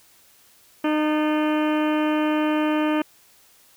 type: harmonic tone with a mistuned harmonic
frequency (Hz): 305.3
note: D#4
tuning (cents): -33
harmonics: 1 / 2 / 3 / 4 / 5 / 6 / 7 / 8 / 9 / 10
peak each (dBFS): -20 / -27 / -30 / -32 / -36 / -37 / -40 / -37 / -40 / -39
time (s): 0.84-3.02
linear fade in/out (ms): 5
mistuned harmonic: 6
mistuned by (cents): -71
effects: white hiss -55 dBFS RMS until 3.76 s